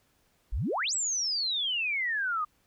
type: exponential two-way sweep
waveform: sine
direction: up then down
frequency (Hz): 38.89 to 7990 to 1193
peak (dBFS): -27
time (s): 0.52-2.45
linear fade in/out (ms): 10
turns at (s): 0.94
effects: pink hiss -69 dBFS RMS until 2.66 s